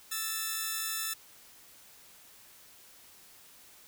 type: tone pair together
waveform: 5% pulse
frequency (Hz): 1316 / 1772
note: E6 / A6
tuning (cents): -3 / +12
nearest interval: perfect fourth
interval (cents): 515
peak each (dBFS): -24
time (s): 0.11-1.14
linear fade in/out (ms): 10
effects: white hiss -56 dBFS RMS until 3.87 s